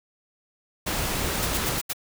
pink noise, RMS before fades -27 dBFS, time 0.86-1.79 s, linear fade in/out 10 ms
white noise bursts, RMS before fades -28 dBFS, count 5, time 1.42-1.933 s, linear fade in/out 10 ms, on 41 ms, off 77 ms
effects none

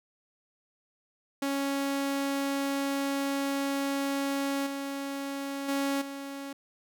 sawtooth tone with level steps, 277.2 Hz, C#4, in tune, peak -24 / -29 / -23 / -33 dBFS, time 1.42-6.53 s, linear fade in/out 5 ms, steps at 4.66 / 5.68 / 6.01 s, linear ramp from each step 10 ms, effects none

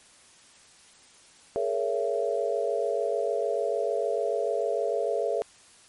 sine chord, A# half-diminished seventh, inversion third, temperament just, 419.5 / 466.2 / 559.4 / 671.3 Hz, G#4 / A#4 / C#5 / E5, +17 / 0 / +16 / +31 cents, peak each -30 dBFS, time 1.56-5.42 s, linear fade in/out 0 ms, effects white hiss -55 dBFS RMS until 5.88 s + MP3 48 kbps

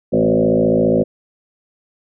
sine tone with frequency modulation, 372 Hz, F#4, 9 cents sharp, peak -11 dBFS, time 0.12-1.04 s, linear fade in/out 20 ms, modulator 54.8 Hz, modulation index 3.9, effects none

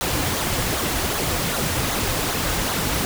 pink noise with flanger, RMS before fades -23 dBFS, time 0.01-3.05 s, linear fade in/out 0 ms, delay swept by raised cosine 0.37 to 5.17 ms, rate 2.6 Hz, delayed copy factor -0.5, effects none

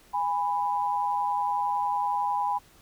sine tone pair together, 820 / 990.9 Hz, G#5 / B5, -22 / +5 cents, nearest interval minor third, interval 327 cents, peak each -27 dBFS, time 0.13-2.59 s, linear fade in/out 20 ms, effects pink hiss -57 dBFS RMS until 2.81 s

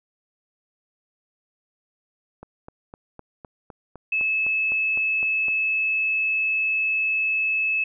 click train, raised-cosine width 1 ms, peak -25 dBFS, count 13, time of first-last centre 2.43-5.483 s, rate 3.93 Hz
sine tone, 2600 Hz, E7, 24 cents flat, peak -20 dBFS, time 4.12-7.84 s, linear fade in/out 5 ms
effects none

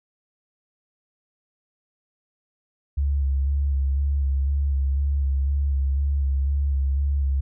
sine tone with vibrato, 69.3 Hz, C#2, in tune, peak -19 dBFS, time 2.97-7.41 s, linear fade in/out 10 ms, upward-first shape square, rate 2 Hz, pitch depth 28 cents each way, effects none

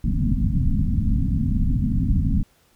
pink low-pass noise, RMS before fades -20 dBFS, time 0.04-2.43 s, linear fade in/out 5 ms, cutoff 270 Hz, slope 96 dB/octave, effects pink hiss -60 dBFS RMS until 2.75 s

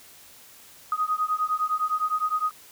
sine beating tone pair, 1244.5 / 1254.3 Hz, D#6 / D#6, 0 / +14 cents, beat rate 9.8 Hz, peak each -26 dBFS, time 0.92-2.51 s, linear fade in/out 2 ms, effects white hiss -50 dBFS RMS until 2.71 s

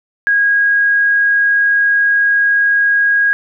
sine tone, 1641 Hz, G#6, 21 cents flat, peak -9 dBFS, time 0.27-3.33 s, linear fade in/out 0 ms, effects none

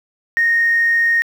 sine tone with frequency modulation, 1855 Hz, A#6, 9 cents flat, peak -11 dBFS, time 0.37-1.22 s, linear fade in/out 0 ms, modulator 46.2 Hz, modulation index 0.21, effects tanh soft clip ceiling -7 dBFS + 7-bit

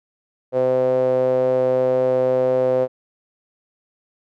sawtooth tone with band-pass filter, 128.3 Hz, C3, 34 cents flat, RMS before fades -18 dBFS, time 0.52-2.88 s, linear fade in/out 50 ms, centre 530 Hz, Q 6.9, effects none

